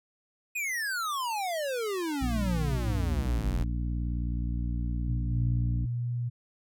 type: exponential sweep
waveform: square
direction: down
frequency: 2538 to 38.89 Hz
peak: -30 dBFS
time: 0.55-3.64 s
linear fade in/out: 10 ms
type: harmonic tone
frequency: 59.2 Hz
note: A#1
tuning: 27 cents sharp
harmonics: 1 / 2 / 3 / 4 / 5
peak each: -29 / -35 / -39 / -41 / -43 dBFS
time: 2.21-5.86 s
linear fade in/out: 10 ms
type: tone with vibrato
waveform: sine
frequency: 119.9 Hz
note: A#2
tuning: 49 cents sharp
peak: -28 dBFS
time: 5.08-6.3 s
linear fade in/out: 20 ms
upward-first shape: triangle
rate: 1.2 Hz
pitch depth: 16 cents each way
effects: none